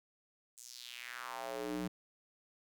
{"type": "tone with high-pass filter sweep", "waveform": "square", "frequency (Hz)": 61, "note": "B1", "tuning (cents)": -21, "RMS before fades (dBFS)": -43, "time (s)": [0.57, 1.88], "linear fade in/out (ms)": 10, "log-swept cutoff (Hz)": [7900, 200], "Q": 2.9, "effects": []}